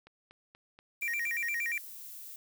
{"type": "click train", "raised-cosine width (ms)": 0.3, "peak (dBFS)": -37, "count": 6, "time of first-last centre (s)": [0.07, 1.269], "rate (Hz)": 4.17}
{"type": "noise", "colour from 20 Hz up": "violet", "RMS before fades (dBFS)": -46, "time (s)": [1.01, 2.36], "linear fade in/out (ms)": 2}
{"type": "tone with vibrato", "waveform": "triangle", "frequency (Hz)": 2100, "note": "C7", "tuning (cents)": 6, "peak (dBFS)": -29, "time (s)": [1.02, 1.78], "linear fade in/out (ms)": 2, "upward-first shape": "square", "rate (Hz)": 8.6, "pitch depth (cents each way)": 200}
{"effects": []}